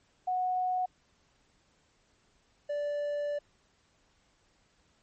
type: tone pair in turn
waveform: sine / triangle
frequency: 735 / 583.4 Hz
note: F#5 / D5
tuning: -12 / -12 cents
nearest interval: major third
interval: 400 cents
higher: first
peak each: -27 / -28 dBFS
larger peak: first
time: 0.27-0.86 / 2.69-3.39 s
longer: second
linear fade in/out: 10 ms
effects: pink hiss -69 dBFS RMS until 5.02 s + MP3 32 kbps